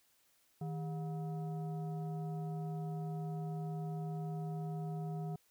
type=tone with frequency modulation; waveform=sine; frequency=158 Hz; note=D#3; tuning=27 cents sharp; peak=-37 dBFS; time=0.61-5.36 s; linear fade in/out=5 ms; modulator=562 Hz; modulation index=0.56; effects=white hiss -72 dBFS RMS until 5.5 s